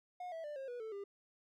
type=tone with pitch steps; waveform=triangle; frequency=721 / 653.6 / 592.4 / 537 / 486.8 / 441.3 / 400 Hz; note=F#5 / E5 / D5 / C5 / B4 / A4 / G4; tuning=-45 / -15 / +15 / +45 / -25 / +5 / +35 cents; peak=-40 dBFS; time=0.2-1.04 s; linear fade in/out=5 ms; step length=120 ms; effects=none